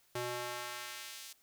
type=tone with high-pass filter sweep; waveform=square; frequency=121.9 Hz; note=B2; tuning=22 cents flat; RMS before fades=-42 dBFS; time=0.15-1.33 s; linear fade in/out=5 ms; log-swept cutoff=290 to 4600 Hz; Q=0.71; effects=white hiss -69 dBFS RMS until 1.42 s